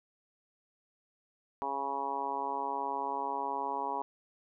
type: harmonic tone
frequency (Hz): 138.59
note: C#3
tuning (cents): 0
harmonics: 2 / 3 / 4 / 5 / 6 / 7 / 8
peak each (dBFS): -46 / -42 / -46 / -43 / -37 / -35 / -43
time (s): 1.62-4.02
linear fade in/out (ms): 0
effects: none